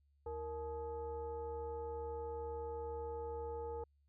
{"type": "tone with frequency modulation", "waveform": "sine", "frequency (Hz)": 466.2, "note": "A#4", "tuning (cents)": 0, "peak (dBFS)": -40, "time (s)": [0.26, 3.84], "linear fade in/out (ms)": 5, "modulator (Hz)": 393, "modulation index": 0.91, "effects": ["added 71 Hz sine -70 dBFS peak until 4.08 s"]}